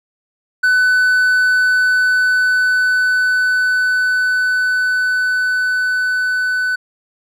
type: tone with level ramp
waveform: triangle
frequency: 1500 Hz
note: F#6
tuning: 23 cents sharp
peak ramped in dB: -8 to -13 dBFS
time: 0.63-6.76 s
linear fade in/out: 10 ms
effects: none